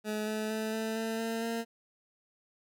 20% pulse tone with pitch steps, 213.4 / 216 / 218.6 / 221.3 / 224 / 226.7 / 229.5 Hz, G#3 / A3 / A3 / A3 / A3 / A#3 / A#3, +47 / -32 / -11 / +10 / +31 / -48 / -27 cents, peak -27 dBFS, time 0.04-1.65 s, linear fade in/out 50 ms, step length 230 ms, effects none

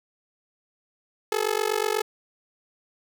sawtooth tone with amplitude modulation, 429.4 Hz, A4, 42 cents flat, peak -15 dBFS, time 1.32-2.02 s, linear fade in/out 2 ms, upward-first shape sine, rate 48.2 Hz, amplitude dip 100%, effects none

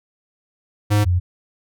square / sine tone pair in turn, 104.2 / 89.08 Hz, G#2 / F2, +6 / +35 cents, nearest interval minor third, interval 271 cents, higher first, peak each -14 dBFS, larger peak neither, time 0.9-1.05 / 1.05-1.2 s, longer neither, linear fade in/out 20 ms, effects none

